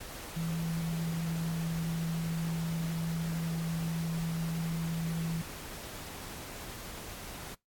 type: tone in noise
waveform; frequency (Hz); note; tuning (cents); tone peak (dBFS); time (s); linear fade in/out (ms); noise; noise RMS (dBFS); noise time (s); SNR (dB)
sine; 164.81; E3; 0; -31; 0.36-5.42; 10; pink; -44; 0-7.55; +10
effects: noise-tail reverb RT60 0.2 s tail -25 dB re dry + AAC 64 kbps